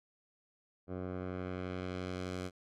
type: tone with low-pass filter sweep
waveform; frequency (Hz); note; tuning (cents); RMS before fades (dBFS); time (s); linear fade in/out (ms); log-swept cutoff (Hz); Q
10% pulse; 91.6; F#2; -17; -40; 0.87-2.51; 50; 870 to 9000; 0.77
effects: none